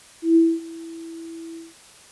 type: tone with ADSR envelope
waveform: sine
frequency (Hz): 329.7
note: E4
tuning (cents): 0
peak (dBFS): -10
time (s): 0.22-1.74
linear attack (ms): 140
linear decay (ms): 240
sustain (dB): -23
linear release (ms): 180
effects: white hiss -48 dBFS RMS until 2.11 s + resampled to 24000 Hz